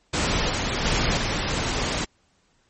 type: noise with level steps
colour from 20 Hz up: pink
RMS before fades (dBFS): -23 / -25 / -22 / -25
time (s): 0.13-2.05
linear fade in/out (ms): 10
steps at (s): 0.48 / 0.84 / 1.16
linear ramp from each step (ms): 20
effects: pink hiss -65 dBFS RMS until 2.69 s + MP3 32 kbps